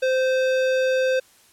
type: tone with hard clipping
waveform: sine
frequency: 519 Hz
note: C5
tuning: 14 cents flat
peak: -20 dBFS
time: 0.02-1.2 s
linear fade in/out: 10 ms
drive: 15 dB
effects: white hiss -55 dBFS RMS until 1.52 s + low-pass 12000 Hz 12 dB/octave